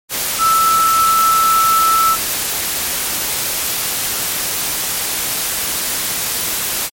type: tone in noise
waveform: sine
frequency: 1318.5 Hz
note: E6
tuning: in tune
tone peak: -10 dBFS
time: 0.38-2.17 s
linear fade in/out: 50 ms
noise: white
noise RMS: -19 dBFS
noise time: 0.09-6.9 s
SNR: +6 dB
effects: MP3 64 kbps